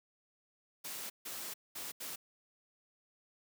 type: noise bursts at uneven times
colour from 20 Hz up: white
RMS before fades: -43 dBFS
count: 4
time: 0.84-1.1 / 1.25-1.54 / 1.75-1.92 / 2-2.16 s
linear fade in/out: 10 ms
effects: high-pass 150 Hz 12 dB/octave